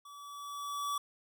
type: tone with level ramp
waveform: square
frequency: 1147 Hz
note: D6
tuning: 41 cents flat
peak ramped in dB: -50 to -32 dBFS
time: 0.05-0.98 s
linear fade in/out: 5 ms
effects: none